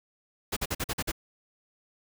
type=noise bursts; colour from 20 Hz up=pink; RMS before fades=-30 dBFS; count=7; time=0.52-1.118 s; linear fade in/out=10 ms; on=46 ms; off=46 ms; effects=none